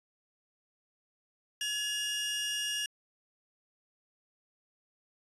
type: tone pair together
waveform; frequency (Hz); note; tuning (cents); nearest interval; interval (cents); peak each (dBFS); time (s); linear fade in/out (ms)
sawtooth; 1692.6 / 2844; G#6 / F7; +32 / +31; major sixth; 899; -35 / -29; 1.61-2.86; 2
effects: resampled to 24000 Hz